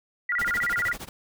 sine tone with vibrato, 1661.2 Hz, G#6, in tune, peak -23 dBFS, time 0.29-0.93 s, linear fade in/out 5 ms, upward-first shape square, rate 16 Hz, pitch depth 280 cents each way
pink noise with tremolo, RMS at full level -35 dBFS, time 0.39-1.09 s, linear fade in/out 2 ms, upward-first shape sine, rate 13 Hz, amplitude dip 95%
effects none

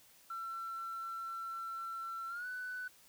sine tone with pitch glide, 1348 to 1495.7 Hz, E6 to F#6, +38 to +18 cents, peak -38 dBFS, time 0.3-2.88 s, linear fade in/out 5 ms, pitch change +180 cents, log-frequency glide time 2.28-2.47 s, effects tanh soft clip ceiling -36 dBFS + white hiss -63 dBFS RMS until 3.08 s

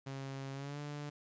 sawtooth tone with pitch glide, 135.8 to 146.39 Hz, C#3 to D3, -35 to -5 cents, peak -37 dBFS, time 0.06-1.1 s, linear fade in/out 10 ms, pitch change +130 cents, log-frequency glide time 0.53-0.79 s, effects resampled to 16000 Hz + 12-bit

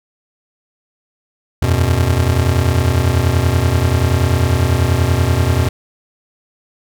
square chord, E suspended second, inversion none, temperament just, 82.41 / 92.71 / 123.61 Hz, E2 / F#2 / B2, 0 / +4 / +2 cents, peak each -17 / -17 / -17 dBFS, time 1.62-5.69 s, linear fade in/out 5 ms, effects none

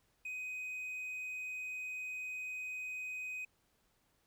triangle tone, 2508 Hz, D#7, 13 cents sharp, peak -38 dBFS, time 0.25-3.45 s, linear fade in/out 5 ms, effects pink hiss -75 dBFS RMS until 4.26 s

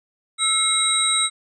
sine tone cluster, 1322 / 2149 / 3848 / 8270 Hz, E6 / C7 / B7 / C9, +5 / +46 / -46 / -21 cents, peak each -26 / -27 / -20 / -21 dBFS, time 0.38-1.3 s, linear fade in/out 50 ms, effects none

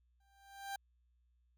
30% pulse tone with exponential growth, 790 Hz, G5, 13 cents sharp, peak -35 dBFS, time 0.2-0.76 s, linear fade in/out 5 ms, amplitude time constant 120 ms, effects added 60 Hz sine -70 dBFS peak until 1.57 s + MP3 96 kbps

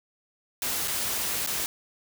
white noise with dropouts, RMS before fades -29 dBFS, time 0.62-1.66 s, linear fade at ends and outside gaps 1 ms, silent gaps 0.876-0.88 / 1.463-1.473 s, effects none

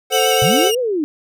square chord, F# diminished, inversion first, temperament equal with one note detuned, 441.3 / 523.3 / 740 Hz, A4 / C5 / F#5, +5 / 0 / 0 cents, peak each -19 dBFS, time 0.1-0.72 s, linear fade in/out 50 ms
sawtooth tone with vibrato, 2900 Hz, F#7, 35 cents flat, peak -16 dBFS, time 0.12-0.75 s, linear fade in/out 5 ms, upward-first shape sine, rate 7.7 Hz, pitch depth 50 cents each way
sine linear two-way sweep, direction up then down, 112.6 to 521 to 283.7 Hz, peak -16 dBFS, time 0.42-1.04 s, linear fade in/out 0 ms, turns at 0.79 s
effects none

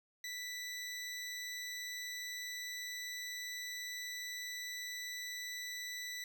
20% pulse tone, 1975.5 Hz, B6, in tune, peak -36 dBFS, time 0.24-6.24 s, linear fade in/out 2 ms, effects none

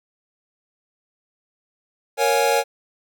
square chord, Bb minor seventh, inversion none, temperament equal with one note detuned, 466.2 / 554.4 / 716.4 / 830.6 Hz, Bb4 / Db5 / F5 / Ab5, 0 / 0 / +44 / 0 cents, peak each -22 / -22 / -26 / -22 dBFS, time 2.17-2.64 s, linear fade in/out 50 ms, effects none

